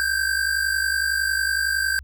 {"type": "tone pair together", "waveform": "square", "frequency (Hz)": [1549.1, 1600], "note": ["G6", "G6"], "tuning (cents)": [-21, 35], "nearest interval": "minor second", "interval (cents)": 56, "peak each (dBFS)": -24, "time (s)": [0, 1.99], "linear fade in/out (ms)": 0, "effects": ["added 67 Hz sine -39 dBFS peak until 2.03 s"]}